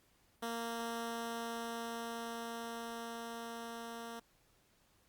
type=tone with level ramp; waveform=10% pulse; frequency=231.5 Hz; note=A#3; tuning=12 cents flat; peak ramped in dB=-29 to -36 dBFS; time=0.42-4.2 s; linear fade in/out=10 ms; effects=pink hiss -71 dBFS RMS until 5.08 s + Opus 48 kbps